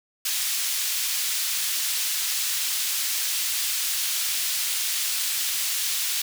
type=high-pass noise; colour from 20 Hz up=pink; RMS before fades=-26 dBFS; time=0.25-6.22 s; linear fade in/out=5 ms; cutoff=3300 Hz; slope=12 dB/octave; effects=none